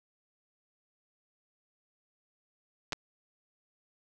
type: clicks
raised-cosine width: 0.2 ms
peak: -16 dBFS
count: 2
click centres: 2.923 / 2.93 s
effects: none